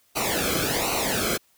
pink noise with flanger, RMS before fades -25 dBFS, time 0.15-1.38 s, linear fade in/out 20 ms, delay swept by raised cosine 0.58 to 1.1 ms, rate 1.3 Hz, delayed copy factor -0.8, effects white hiss -63 dBFS RMS until 1.57 s

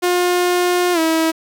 sawtooth tone with pitch glide, 356.5 to 323.2 Hz, F4 to E4, +36 to -34 cents, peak -10 dBFS, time 0.02-1.32 s, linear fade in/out 20 ms, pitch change -170 cents, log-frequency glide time 0.93-0.99 s, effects 7-bit

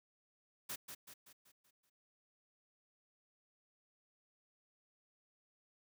white noise with echo, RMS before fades -43 dBFS, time 0.69-0.76 s, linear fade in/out 10 ms, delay 190 ms, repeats 6, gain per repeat -6 dB, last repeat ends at 1.9 s, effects none

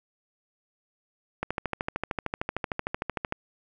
click train, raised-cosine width 0.5 ms, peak -13 dBFS, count 26, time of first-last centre 1.43-3.324 s, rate 13.2 Hz, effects none

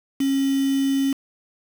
sine tone with quantisation, 272.7 Hz, C#4, 28 cents flat, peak -18 dBFS, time 0.2-1.13 s, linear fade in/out 5 ms, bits 5, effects none

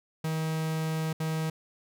45% pulse tone bursts at uneven times, 158.9 Hz, D#3, 37 cents sharp, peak -28 dBFS, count 2, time 0.24-1.13 / 1.2-1.5 s, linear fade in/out 5 ms, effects none

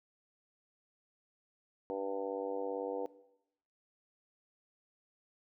harmonic tone with a mistuned harmonic, 97.9 Hz, G2, 2 cents flat, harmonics 3 / 4 / 5 / 6 / 7 / 8 / 9, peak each -43 / -44 / -37 / -48 / -47 / -48 / -47 dBFS, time 1.9-3.06 s, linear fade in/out 0 ms, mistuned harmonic 9, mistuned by +32 cents, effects noise-tail reverb RT60 0.8 s tail -17 dB re dry

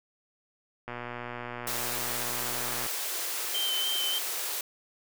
click train, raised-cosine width 0.5 ms, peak -22 dBFS, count 241, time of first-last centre 0.88-2.863 s, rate 121 Hz
white high-pass noise, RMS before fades -33 dBFS, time 1.67-4.61 s, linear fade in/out 2 ms, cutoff 320 Hz, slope 48 dB/octave
sine tone with vibrato, 3100 Hz, G7, 20 cents flat, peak -28 dBFS, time 3.54-4.19 s, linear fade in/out 10 ms, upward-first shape square, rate 3.4 Hz, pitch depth 18 cents each way
effects none

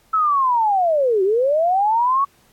sine linear two-way sweep, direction down then up, 1318.5 to 366.8 to 1130 Hz, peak -14 dBFS, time 0.13-2.25 s, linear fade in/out 10 ms, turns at 1.23 s, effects pink hiss -57 dBFS RMS until 2.52 s + AAC 64 kbps

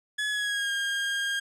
30% pulse tone with pitch glide, 1700 to 1614.8 Hz, G#6 to G#6, +40 to -49 cents, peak -24 dBFS, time 0.18-1.4 s, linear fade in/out 10 ms, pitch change -89 cents, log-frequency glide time 0.28-0.71 s, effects low-pass 9000 Hz 12 dB/octave

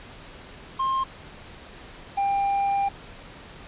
triangle tone pair in turn, 1062 / 795.6 Hz, C6 / G5, +25 / +25 cents, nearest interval perfect fourth, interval 500 cents, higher first, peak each -20 / -19 dBFS, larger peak second, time 0.79-1.04 / 2.17-2.89 s, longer second, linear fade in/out 10 ms, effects pink hiss -44 dBFS RMS until 3.67 s + resampled to 8000 Hz

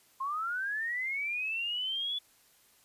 sine linear sweep, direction up, 1046.5 to 3452 Hz, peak -31 dBFS, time 0.2-2.19 s, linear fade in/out 10 ms, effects white hiss -64 dBFS RMS until 2.84 s + resampled to 32000 Hz

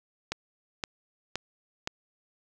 click train, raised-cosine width 0.2 ms, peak -13 dBFS, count 4, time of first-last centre 0.32-1.874 s, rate 1.93 Hz, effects 9-bit

